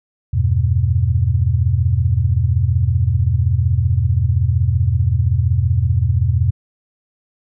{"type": "chord", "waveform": "sine", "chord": "E minor", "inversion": "none", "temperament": "equal", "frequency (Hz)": [82.41, 98, 123.47], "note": ["E2", "G2", "B2"], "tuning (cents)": [0, 0, 0], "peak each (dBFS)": -17, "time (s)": [0.33, 6.51], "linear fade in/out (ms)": 10, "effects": []}